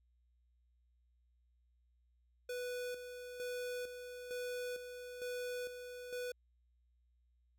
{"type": "tone with tremolo", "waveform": "square", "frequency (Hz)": 493.9, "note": "B4", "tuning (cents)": 0, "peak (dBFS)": -40, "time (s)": [2.49, 6.32], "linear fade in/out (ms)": 5, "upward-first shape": "square", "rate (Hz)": 1.1, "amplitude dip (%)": 55, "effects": ["added 60 Hz sine -70 dBFS peak until 7.58 s"]}